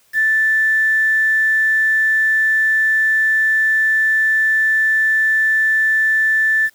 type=tone with quantisation; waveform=sine; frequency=1760 Hz; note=A6; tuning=in tune; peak=-12 dBFS; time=0.13-6.7 s; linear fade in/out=50 ms; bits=6; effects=white hiss -56 dBFS RMS until 6.74 s